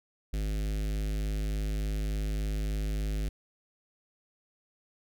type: tone with notch filter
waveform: square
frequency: 51.7 Hz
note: G#1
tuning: 7 cents flat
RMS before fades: -31 dBFS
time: 0.33-3.29 s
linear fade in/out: 5 ms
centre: 980 Hz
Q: 0.65
effects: none